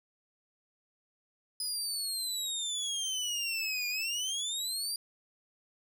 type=exponential two-way sweep; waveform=25% pulse; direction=down then up; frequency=5020 to 2412 to 4811 Hz; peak=-28 dBFS; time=1.6-4.96 s; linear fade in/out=2 ms; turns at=3.88 s; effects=none